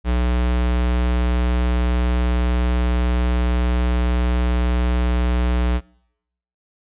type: tone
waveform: square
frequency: 60.9 Hz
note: B1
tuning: 24 cents flat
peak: -17 dBFS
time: 0.04-5.81 s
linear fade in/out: 50 ms
effects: noise-tail reverb RT60 0.8 s tail -24 dB re dry + resampled to 8000 Hz